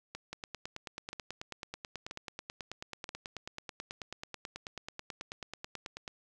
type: two click trains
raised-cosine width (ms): 0.2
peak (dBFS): -23 / -24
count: 54 / 4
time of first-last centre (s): 0.33-6.078 / 0.15-3.091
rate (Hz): 9.22 / 1.02
effects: none